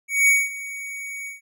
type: tone with ADSR envelope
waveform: square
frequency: 2245 Hz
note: C#7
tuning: 21 cents sharp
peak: -13 dBFS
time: 0.08-1.41 s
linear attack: 200 ms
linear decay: 210 ms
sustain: -18 dB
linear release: 140 ms
effects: none